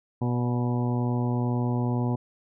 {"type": "harmonic tone with a mistuned harmonic", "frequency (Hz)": 122.1, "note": "B2", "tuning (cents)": -19, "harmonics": [1, 2, 3, 4, 5, 6, 7, 8], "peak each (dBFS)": [-25, -28, -35, -39, -41, -40, -39, -40], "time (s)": [0.21, 2.16], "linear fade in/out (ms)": 10, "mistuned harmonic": 5, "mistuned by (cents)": -26, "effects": []}